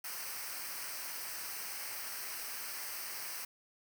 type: noise with comb filter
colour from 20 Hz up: white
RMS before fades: -42 dBFS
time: 0.04-3.45 s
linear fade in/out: 5 ms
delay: 0.28 ms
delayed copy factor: -0.7
effects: none